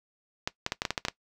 clicks, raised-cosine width 0.2 ms, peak -10 dBFS, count 9, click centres 0.475 / 0.664 / 0.721 / 0.819 / 0.852 / 0.906 / 0.978 / 1.051 / 1.084 s, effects noise-tail reverb RT60 0.1 s tail -19 dB re dry

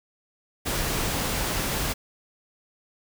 pink noise, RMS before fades -27 dBFS, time 0.65-1.94 s, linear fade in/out 20 ms, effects none

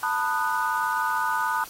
sine chord, B dominant seventh, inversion third, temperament just, 889 / 987.8 / 1234.7 / 1481.6 Hz, A5 / B5 / D#6 / F#6, +18 / 0 / -14 / +2 cents, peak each -28 dBFS, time 0.03-1.64 s, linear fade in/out 2 ms, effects white hiss -43 dBFS RMS until 1.69 s + AAC 48 kbps

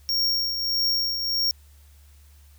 square tone with tremolo, 5540 Hz, F8, 15 cents flat, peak -20 dBFS, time 0.09-1.51 s, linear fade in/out 0 ms, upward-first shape triangle, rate 1.6 Hz, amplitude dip 55%, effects added 72 Hz sine -49 dBFS peak until 2.58 s + white hiss -60 dBFS RMS until 2.58 s

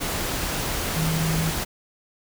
sine tone in noise, 160.9 Hz, E3, 42 cents flat, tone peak -22 dBFS, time 0.95-1.51 s, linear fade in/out 20 ms, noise pink, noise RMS -27 dBFS, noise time 0-1.65 s, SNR +2 dB, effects none

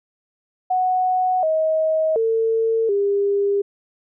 sine tone with pitch steps, 739 / 633 / 450.1 / 401.8 Hz, F#5 / D#5 / A4 / G4, -2 / +30 / +39 / +43 cents, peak -16 dBFS, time 0.7-3.62 s, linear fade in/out 10 ms, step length 730 ms, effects none

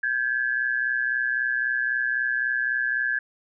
sine tone pair together, 1577 / 1700.8 Hz, G6 / G#6, +10 / +41 cents, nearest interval minor second, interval 131 cents, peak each -25 / -25 dBFS, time 0.03-3.19 s, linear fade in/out 5 ms, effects none

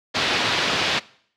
white low-pass noise, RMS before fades -22 dBFS, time 0.14-1 s, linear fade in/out 20 ms, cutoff 4200 Hz, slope 24 dB/octave, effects noise-tail reverb RT60 0.6 s tail -21 dB re dry + high-pass 100 Hz 12 dB/octave

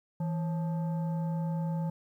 sine tone with frequency modulation, 164.3 Hz, E3, 5 cents flat, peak -28 dBFS, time 0.2-1.9 s, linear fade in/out 5 ms, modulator 709 Hz, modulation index 0.38, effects tanh soft clip ceiling -24 dBFS + 11-bit

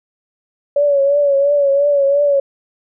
sine tone with vibrato, 566 Hz, C#5, 36 cents sharp, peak -10 dBFS, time 0.76-2.4 s, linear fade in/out 5 ms, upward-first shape triangle, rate 2.9 Hz, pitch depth 58 cents each way, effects none

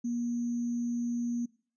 sine tone with sample-and-hold, 238.4 Hz, A#3, 39 cents sharp, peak -29 dBFS, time 0.04-1.46 s, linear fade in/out 10 ms, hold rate 6300 Hz, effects noise-tail reverb RT60 0.5 s tail -23 dB re dry + resampled to 22050 Hz

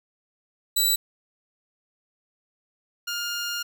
15% pulse tone pair in turn, 3951 / 1412.3 Hz, B7 / F6, 0 / +19 cents, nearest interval octave + tritone, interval 1781 cents, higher first, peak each -12 / -21 dBFS, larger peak first, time 0.76-0.96 / 3.07-3.63 s, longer second, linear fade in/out 10 ms, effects none

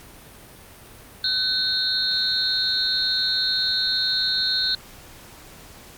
sine tone cluster, 1518 / 3696 / 4004 / 4251 Hz, F#6 / A#7 / B7 / C8, +44 / -16 / +23 / +27 cents, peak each -30 / -26 / -26 / -23 dBFS, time 1.24-4.75 s, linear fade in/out 2 ms, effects pink hiss -45 dBFS RMS until 5.97 s + Opus 48 kbps

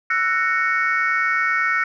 sine chord, F# dominant seventh, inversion third, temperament just, 1332 / 1480 / 1850 / 2220 Hz, E6 / F#6 / A#6 / C#7, +18 / 0 / -14 / +2 cents, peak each -22 dBFS, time 0.1-1.84 s, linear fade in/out 5 ms, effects tanh soft clip ceiling -9 dBFS

